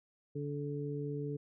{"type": "harmonic tone", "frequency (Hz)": 144.7, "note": "D3", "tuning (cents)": -25, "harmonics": [1, 2, 3], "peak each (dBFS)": [-38, -42, -40], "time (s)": [0.35, 1.37], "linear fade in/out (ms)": 10, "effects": []}